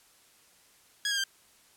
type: tone with pitch steps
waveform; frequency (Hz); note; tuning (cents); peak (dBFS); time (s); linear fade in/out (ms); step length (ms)
15% pulse; 1661.2 / 1617.6 / 1575.2; G#6 / G#6 / G6; 0 / -46 / +8; -21; 1.05-1.239; 2; 63
effects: white hiss -61 dBFS RMS until 1.76 s + low-pass 12000 Hz 12 dB/octave